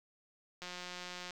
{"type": "click train", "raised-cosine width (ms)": 0.2, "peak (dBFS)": -27, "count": 124, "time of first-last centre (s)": [0.62, 1.307], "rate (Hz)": 179, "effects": ["10-bit"]}